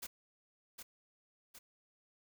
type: noise with echo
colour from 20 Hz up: white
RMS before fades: -44 dBFS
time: 0.02-0.07 s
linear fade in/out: 10 ms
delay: 760 ms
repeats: 2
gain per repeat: -5 dB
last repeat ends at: 1.59 s
effects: none